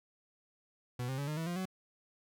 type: tone with pitch steps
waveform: 40% pulse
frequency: 123.47 / 132.33 / 141.83 / 152.01 / 162.92 / 174.61 / 187.15 Hz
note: B2 / C3 / C#3 / D#3 / E3 / F3 / F#3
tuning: 0 / +20 / +40 / -40 / -20 / 0 / +20 cents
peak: -34 dBFS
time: 0.99-1.655 s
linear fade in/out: 5 ms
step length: 95 ms
effects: none